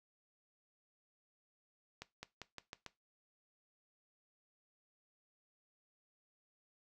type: accelerating click train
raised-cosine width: 0.2 ms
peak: -28 dBFS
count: 6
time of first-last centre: 2.02-2.863 s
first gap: 210 ms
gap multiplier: 0.89
effects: noise-tail reverb RT60 0.2 s tail -17 dB re dry